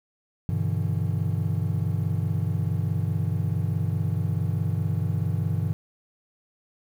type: chord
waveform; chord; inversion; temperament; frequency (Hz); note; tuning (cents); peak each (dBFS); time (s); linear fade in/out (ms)
triangle; E minor seventh; first; just; 98.89 / 123.61 / 148.33 / 164.81; G2 / B2 / D3 / E3; +16 / +2 / +18 / 0; -24 / -27 / -28 / -27; 0.49-5.73; 0
effects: tanh soft clip ceiling -12 dBFS + 9-bit